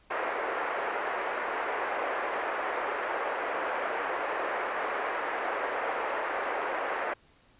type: band-pass noise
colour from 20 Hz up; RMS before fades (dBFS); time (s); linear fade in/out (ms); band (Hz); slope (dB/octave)
pink; -32; 0.1-7.14; 10; 440 to 2000; 24
effects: pink hiss -62 dBFS RMS until 7.59 s + resampled to 8000 Hz